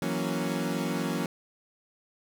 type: chord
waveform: 30% pulse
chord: F# dominant seventh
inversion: third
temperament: equal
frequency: 164.81 / 185 / 233.1 / 277.2 Hz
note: E3 / F#3 / A#3 / C#4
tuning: 0 / 0 / 0 / 0 cents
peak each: -31 dBFS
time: 0.02-1.26 s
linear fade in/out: 2 ms
effects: none